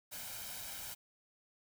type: noise with comb filter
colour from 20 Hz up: white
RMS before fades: -45 dBFS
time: 0.11-0.95 s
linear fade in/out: 20 ms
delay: 1.3 ms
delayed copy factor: +0.6
effects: none